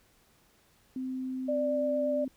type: tone with pitch glide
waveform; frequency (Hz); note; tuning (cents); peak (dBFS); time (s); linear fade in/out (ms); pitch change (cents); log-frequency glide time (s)
sine; 259 to 260.8; C4 to C4; -17 to -5; -32; 0.96-2.28; 2; +12; 1.63-1.69
type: tone with vibrato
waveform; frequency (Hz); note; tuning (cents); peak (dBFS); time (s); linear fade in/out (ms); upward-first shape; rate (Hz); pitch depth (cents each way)
sine; 590; D5; +8; -27; 1.48-2.25; 10; sine; 8.7; 10
effects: pink hiss -65 dBFS RMS until 2.36 s